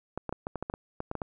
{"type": "clicks", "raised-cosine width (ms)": 1, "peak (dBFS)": -19, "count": 12, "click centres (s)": [0.176, 0.293, 0.326, 0.469, 0.557, 0.626, 0.699, 0.739, 1.004, 1.114, 1.153, 1.218], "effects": []}